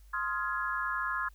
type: chord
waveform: sine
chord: F minor seventh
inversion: second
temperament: just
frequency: 1047.7 / 1257.2 / 1396.9 / 1676.3 Hz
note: C6 / Eb6 / F6 / Ab6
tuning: +2 / +18 / 0 / +16 cents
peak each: -35 / -37 / -36 / -35 dBFS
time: 0.13-1.29 s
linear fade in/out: 10 ms
effects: added 50 Hz sine -52 dBFS peak until 1.34 s + white hiss -68 dBFS RMS until 1.34 s